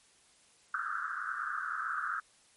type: band-pass noise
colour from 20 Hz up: pink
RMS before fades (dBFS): -36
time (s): 0.74-2.2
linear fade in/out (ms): 2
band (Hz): 1200 to 1600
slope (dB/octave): 96
effects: white hiss -64 dBFS RMS until 2.56 s + MP3 48 kbps